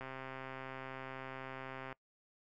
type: click train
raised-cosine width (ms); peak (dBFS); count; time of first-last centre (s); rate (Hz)
0.5; -30; 254; 0.01-1.927; 132
effects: noise-tail reverb RT60 0.1 s tail -23 dB re dry